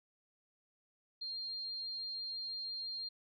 sine tone, 4202 Hz, C8, 7 cents sharp, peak -39 dBFS, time 1.21-3.09 s, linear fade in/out 10 ms, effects none

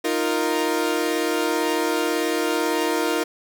sawtooth chord, Eb suspended second, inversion none, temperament equal, 311.1 / 349.2 / 466.2 Hz, Eb4 / F4 / Bb4, 0 / 0 / 0 cents, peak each -21 dBFS, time 0.04-3.24 s, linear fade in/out 10 ms, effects none

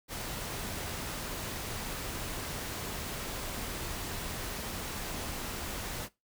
pink noise, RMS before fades -38 dBFS, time 0.08-6.09 s, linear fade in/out 50 ms, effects noise-tail reverb RT60 0.2 s tail -18 dB re dry

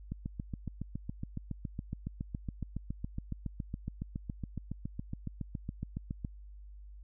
click train, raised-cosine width 5 ms, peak -24 dBFS, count 45, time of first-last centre 0.12-6.248 s, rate 7.18 Hz, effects added 50 Hz sine -47 dBFS peak until 7.03 s

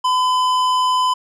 sine tone with tanh clipping, 1011 Hz, B5, 40 cents sharp, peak -16 dBFS, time 0.04-1.14 s, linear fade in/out 10 ms, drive 14 dB, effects none

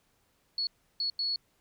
sine tone bursts at uneven times, 4380 Hz, C#8, 22 cents flat, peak -28 dBFS, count 3, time 0.58-0.67 / 1-1.1 / 1.19-1.36 s, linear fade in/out 2 ms, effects pink hiss -71 dBFS RMS until 1.6 s

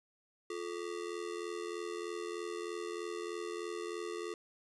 square ring-modulated tone, 392 Hz, G4, in tune, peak -36 dBFS, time 0.5-4.34 s, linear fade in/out 2 ms, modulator 41.6 Hz, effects resampled to 22050 Hz + 11-bit

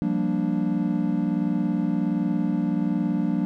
triangle chord, G minor seventh, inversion third, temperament equal, 174.61 / 196 / 233.1 / 293.7 Hz, F3 / G3 / Bb3 / D4, 0 / 0 / 0 / 0 cents, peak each -25 dBFS, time 0.02-3.45 s, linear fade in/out 0 ms, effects none

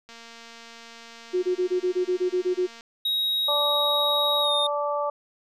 click train, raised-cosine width 0.2 ms, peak -28 dBFS, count 629, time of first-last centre 0.09-2.809 s, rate 231 Hz
sine tone bursts, 364 Hz, F#4, 28 cents flat, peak -20 dBFS, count 11, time 1.33-2.67 s, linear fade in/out 20 ms, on 100 ms, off 24 ms
triangle tone with pitch glide, 3796 to 3662 Hz, A#7 to A#7, +31 to -32 cents, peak -21 dBFS, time 3.05-4.67 s, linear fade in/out 5 ms, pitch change -63 cents, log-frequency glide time 4.41-4.52 s
harmonic tone, 291.1 Hz, D4, 15 cents flat, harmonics 2 / 3 / 4, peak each -26 / -30 / -29 dBFS, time 3.48-5.1 s, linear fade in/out 5 ms
effects none

